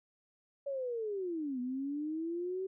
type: linear two-way sweep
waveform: sine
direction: down then up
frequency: 568 to 244.1 to 384.8 Hz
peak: -34 dBFS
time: 0.66-2.67 s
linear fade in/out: 10 ms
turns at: 1.6 s
effects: none